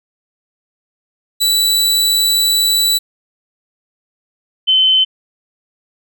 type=tone pair in turn; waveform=sawtooth / sine; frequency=3951 / 3062 Hz; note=B7 / G7; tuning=0 / -41 cents; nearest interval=major third; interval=441 cents; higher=first; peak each=-8 dBFS; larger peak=neither; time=1.4-2.99 / 4.67-5.05 s; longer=first; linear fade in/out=20 ms; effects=none